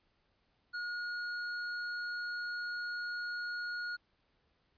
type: tone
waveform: square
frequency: 1441 Hz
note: F#6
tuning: 46 cents flat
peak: -37 dBFS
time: 0.73-3.97 s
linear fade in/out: 20 ms
effects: pink hiss -75 dBFS RMS until 4.77 s + resampled to 11025 Hz